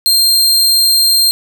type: tone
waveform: sawtooth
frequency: 4186 Hz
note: C8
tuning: in tune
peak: -5 dBFS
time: 0.06-1.31 s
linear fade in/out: 0 ms
effects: none